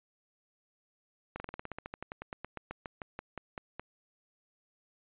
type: slowing click train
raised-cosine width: 0.5 ms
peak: -24 dBFS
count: 24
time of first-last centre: 1.36-3.796 s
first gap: 40 ms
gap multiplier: 1.08
effects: resampled to 8000 Hz